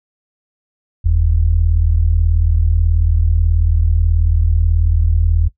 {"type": "tone pair together", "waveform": "sine", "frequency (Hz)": [43.23, 81.6], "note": ["F1", "E2"], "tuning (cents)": [-17, -17], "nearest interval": "major seventh", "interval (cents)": 1100, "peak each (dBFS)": -13, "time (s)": [1.04, 5.49], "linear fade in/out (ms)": 20, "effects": ["noise-tail reverb RT60 0.1 s tail -18 dB re dry"]}